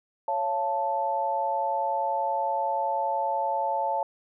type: chord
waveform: sine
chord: Db augmented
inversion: none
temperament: equal with one note detuned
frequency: 554.4 / 684.9 / 880 Hz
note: Db5 / F5 / A5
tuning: 0 / -34 / 0 cents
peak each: -31 / -31 / -26 dBFS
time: 0.28-4.03 s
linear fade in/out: 2 ms
effects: none